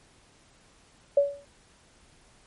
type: tone with exponential decay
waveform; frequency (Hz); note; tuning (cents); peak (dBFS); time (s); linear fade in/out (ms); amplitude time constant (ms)
sine; 567; C#5; +39; -14; 1.17-1.45; 5; 59
effects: pink hiss -59 dBFS RMS until 2.46 s + MP3 48 kbps